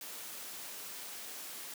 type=noise; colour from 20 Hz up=white; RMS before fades=-45 dBFS; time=0.01-1.74 s; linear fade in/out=2 ms; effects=high-pass 200 Hz 12 dB/octave